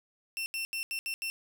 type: tone bursts at uneven times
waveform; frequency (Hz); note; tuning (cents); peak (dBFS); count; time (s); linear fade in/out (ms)
sawtooth; 2700; E7; +41; -29; 6; 0.37-0.46 / 0.54-0.65 / 0.73-0.83 / 0.91-0.99 / 1.06-1.14 / 1.22-1.3; 0
effects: none